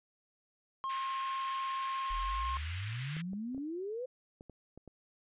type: tone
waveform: triangle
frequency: 1069 Hz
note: C6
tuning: 37 cents sharp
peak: -32 dBFS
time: 0.84-2.57 s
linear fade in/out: 0 ms
type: band-pass noise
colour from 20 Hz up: white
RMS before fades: -47 dBFS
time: 0.89-3.22 s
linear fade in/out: 10 ms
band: 1400 to 3200 Hz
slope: 24 dB/octave
type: exponential sweep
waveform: sine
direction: up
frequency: 37.55 to 522 Hz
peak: -36 dBFS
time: 2.1-4.06 s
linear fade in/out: 10 ms
type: clicks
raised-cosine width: 2 ms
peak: -37 dBFS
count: 8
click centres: 3.167 / 3.333 / 3.547 / 3.579 / 4.409 / 4.497 / 4.776 / 4.877 s
effects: resampled to 8000 Hz